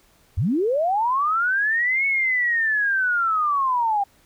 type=linear two-way sweep; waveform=sine; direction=up then down; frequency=68.9 to 2217 to 782 Hz; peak=-18 dBFS; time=0.37-4.04 s; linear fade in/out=10 ms; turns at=2.06 s; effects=pink hiss -58 dBFS RMS until 4.25 s